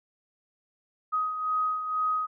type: beating tone pair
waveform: sine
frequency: 1256 / 1258.1 Hz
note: D#6 / D#6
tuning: +16 / +19 cents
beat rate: 2.1 Hz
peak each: -26 / -34 dBFS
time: 1.12-2.27 s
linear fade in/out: 20 ms
effects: none